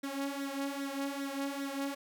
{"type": "tone with flanger", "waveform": "sawtooth", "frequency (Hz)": 277.2, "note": "C#4", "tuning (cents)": 0, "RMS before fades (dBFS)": -37, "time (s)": [0.03, 1.95], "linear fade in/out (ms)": 10, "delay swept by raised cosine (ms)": [0.52, 3.62], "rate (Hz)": 2.5, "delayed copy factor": 0.7, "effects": []}